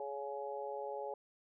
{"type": "harmonic tone", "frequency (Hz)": 140.1, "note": "C#3", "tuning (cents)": 19, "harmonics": [3, 4, 5, 6], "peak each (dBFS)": [-44, -43, -50, -44], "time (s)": [0, 1.14], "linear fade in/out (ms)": 2, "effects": []}